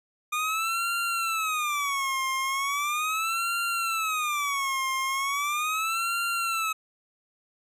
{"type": "tone with vibrato", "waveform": "25% pulse", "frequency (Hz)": 1212, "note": "D#6", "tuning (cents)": -46, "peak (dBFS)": -22, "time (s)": [0.32, 6.73], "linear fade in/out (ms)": 10, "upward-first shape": "sine", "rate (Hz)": 0.38, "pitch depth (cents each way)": 230, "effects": ["resampled to 32000 Hz"]}